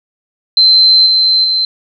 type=tone with level steps; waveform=sine; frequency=4094 Hz; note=C8; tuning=38 cents flat; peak=-4 / -7 / -10 dBFS; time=0.57-1.65 s; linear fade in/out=2 ms; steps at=1.06 / 1.44 s; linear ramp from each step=5 ms; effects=none

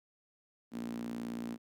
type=tone with high-pass filter; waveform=sawtooth; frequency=58.27 Hz; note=A#1; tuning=in tune; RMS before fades=-40 dBFS; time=0.71-1.58 s; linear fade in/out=50 ms; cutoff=240 Hz; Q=6.2; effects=none

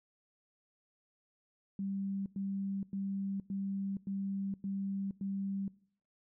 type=tone bursts; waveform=sine; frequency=196 Hz; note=G3; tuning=in tune; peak=-34 dBFS; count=7; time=1.79-5.68 s; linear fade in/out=2 ms; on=470 ms; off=100 ms; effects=noise-tail reverb RT60 0.6 s tail -22 dB re dry

